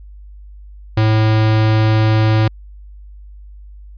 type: tone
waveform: square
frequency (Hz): 109.3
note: A2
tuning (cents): -11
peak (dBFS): -11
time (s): 0.97-2.48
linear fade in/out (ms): 5
effects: added 50 Hz sine -34 dBFS peak until 3.97 s + resampled to 11025 Hz